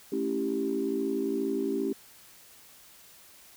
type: chord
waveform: sine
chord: A dominant seventh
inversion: none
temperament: equal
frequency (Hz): 220 / 277.2 / 329.6 / 392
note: A3 / C#4 / E4 / G4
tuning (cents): 0 / 0 / 0 / 0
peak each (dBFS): -35 / -31 / -34 / -30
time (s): 0.12-1.93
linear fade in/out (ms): 5
effects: tanh soft clip ceiling -17 dBFS + white hiss -54 dBFS RMS until 3.56 s